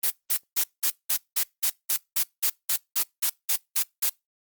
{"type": "noise bursts", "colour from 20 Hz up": "blue", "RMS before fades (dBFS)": -23, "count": 16, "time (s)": [0.03, 4.096], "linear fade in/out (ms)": 10, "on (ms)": 76, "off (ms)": 190, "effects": ["noise-tail reverb RT60 0.2 s tail -25 dB re dry", "Opus 24 kbps"]}